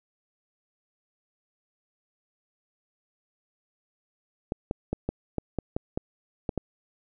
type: clicks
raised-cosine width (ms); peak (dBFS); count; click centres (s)
2; -14; 10; 4.521 / 4.711 / 4.93 / 5.09 / 5.383 / 5.587 / 5.765 / 5.975 / 6.492 / 6.577
effects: none